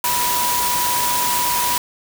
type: tone in noise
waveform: sine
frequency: 976 Hz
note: B5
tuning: 21 cents flat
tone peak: -20 dBFS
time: 0.04-1.78 s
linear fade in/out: 2 ms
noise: white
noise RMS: -21 dBFS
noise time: 0.04-1.78 s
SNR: -2 dB
effects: none